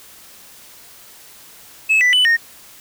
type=tone with pitch steps; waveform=sine; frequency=2595 / 1982 / 2992 / 1848 Hz; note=E7 / B6 / F#7 / A#6; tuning=-28 / +6 / +19 / -16 cents; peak=-8 dBFS; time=1.89-2.37 s; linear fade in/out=20 ms; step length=120 ms; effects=tanh soft clip ceiling -10 dBFS + white hiss -43 dBFS RMS until 2.8 s